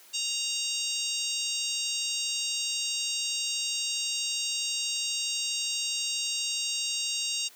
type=harmonic tone; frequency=932.3 Hz; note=A#5; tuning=in tune; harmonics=3 / 4 / 5 / 6 / 7 / 8 / 9; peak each=-34 / -35 / -36 / -37 / -37 / -38 / -39 dBFS; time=0.13-7.49 s; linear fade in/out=20 ms; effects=white hiss -54 dBFS RMS until 7.55 s + high-pass 300 Hz 12 dB/octave